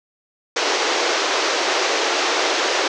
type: band-pass noise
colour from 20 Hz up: pink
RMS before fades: -20 dBFS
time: 0.56-2.88 s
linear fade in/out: 5 ms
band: 330 to 6500 Hz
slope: 48 dB/octave
effects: none